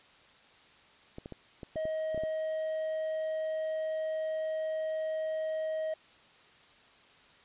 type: clicks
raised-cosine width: 2 ms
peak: -28 dBFS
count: 9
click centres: 1.184 / 1.259 / 1.323 / 1.632 / 1.758 / 1.854 / 2.146 / 2.177 / 2.236 s
type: tone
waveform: triangle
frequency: 631 Hz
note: D#5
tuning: 24 cents sharp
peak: -29 dBFS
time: 1.76-5.94 s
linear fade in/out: 5 ms
effects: white hiss -59 dBFS RMS until 7.44 s + resampled to 8000 Hz